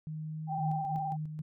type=tone with pitch glide; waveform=sine; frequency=155.5 to 157.13 Hz; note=D#3 to D#3; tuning=-1 to +17 cents; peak=-36 dBFS; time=0.07-0.96 s; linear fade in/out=0 ms; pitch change=+18 cents; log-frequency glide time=0.28-0.51 s
type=tone with vibrato; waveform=sine; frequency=784 Hz; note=G5; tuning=in tune; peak=-32 dBFS; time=0.47-1.17 s; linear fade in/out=50 ms; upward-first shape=square; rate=19 Hz; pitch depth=31 cents each way
type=tone with tremolo; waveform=sine; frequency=154 Hz; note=D#3; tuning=17 cents flat; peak=-33 dBFS; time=0.58-1.42 s; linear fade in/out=10 ms; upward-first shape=square; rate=3.7 Hz; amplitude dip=45%
effects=none